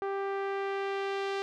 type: tone with low-pass filter sweep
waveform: sawtooth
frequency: 393.5 Hz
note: G4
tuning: 7 cents sharp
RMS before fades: -33 dBFS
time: 0.02-1.42 s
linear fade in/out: 0 ms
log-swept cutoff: 1300 to 4100 Hz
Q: 1
effects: none